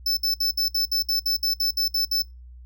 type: tone bursts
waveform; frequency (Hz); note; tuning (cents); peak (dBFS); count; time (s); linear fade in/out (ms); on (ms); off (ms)
square; 5274; E8; 0; -21; 13; 0.06-2.222; 5; 110; 61
effects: noise-tail reverb RT60 0.2 s tail -20 dB re dry + added 61 Hz sine -41 dBFS peak until 2.65 s